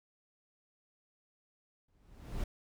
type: noise with exponential growth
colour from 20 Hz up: brown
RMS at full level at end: -34 dBFS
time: 1.88-2.44 s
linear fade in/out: 5 ms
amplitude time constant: 120 ms
effects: none